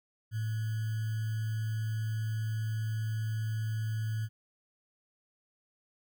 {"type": "tone with sample-and-hold", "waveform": "sine", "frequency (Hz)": 110, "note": "A2", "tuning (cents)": 0, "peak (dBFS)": -30, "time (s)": [0.31, 4.29], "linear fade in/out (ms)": 50, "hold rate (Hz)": 1575, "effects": []}